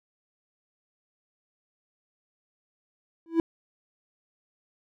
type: tone with exponential growth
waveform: triangle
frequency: 330 Hz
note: E4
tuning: 2 cents sharp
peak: -13 dBFS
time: 3.26-3.4 s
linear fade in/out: 1 ms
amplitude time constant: 29 ms
effects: none